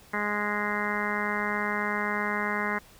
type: harmonic tone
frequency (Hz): 207.7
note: G#3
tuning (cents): 0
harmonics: 1 / 2 / 3 / 4 / 5 / 6 / 7 / 8 / 9 / 10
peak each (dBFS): -34 / -36 / -39 / -37 / -34 / -37 / -36 / -36 / -34 / -35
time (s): 0.13-2.79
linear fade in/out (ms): 10
effects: pink hiss -54 dBFS RMS until 2.99 s